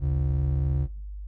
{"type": "ring-modulated tone", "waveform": "triangle", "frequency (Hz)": 103.83, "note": "G#2", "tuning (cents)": 0, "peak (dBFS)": -17, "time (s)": [0, 0.88], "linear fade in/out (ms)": 50, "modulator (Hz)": 31.8, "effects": ["noise-tail reverb RT60 0.4 s tail -18 dB re dry", "added 50 Hz sine -34 dBFS peak until 1.27 s"]}